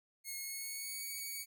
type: tone with pitch glide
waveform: 5% pulse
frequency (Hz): 2166 to 2248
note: C#7 to C#7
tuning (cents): -41 to +24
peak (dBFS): -31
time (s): 0.24-1.46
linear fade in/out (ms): 50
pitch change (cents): +65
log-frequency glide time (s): 0.37-1.04
effects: none